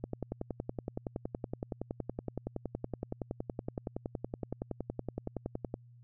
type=click train; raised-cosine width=2 ms; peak=-22 dBFS; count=62; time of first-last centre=0.04-5.741 s; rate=10.7 Hz; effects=added 120 Hz sine -54 dBFS peak until 6.03 s